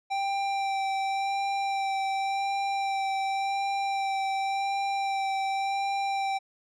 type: tone with vibrato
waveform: square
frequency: 784 Hz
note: G5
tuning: in tune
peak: -27 dBFS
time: 0.1-6.39 s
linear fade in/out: 20 ms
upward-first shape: sine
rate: 0.9 Hz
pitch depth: 15 cents each way
effects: low-pass 5000 Hz 12 dB/octave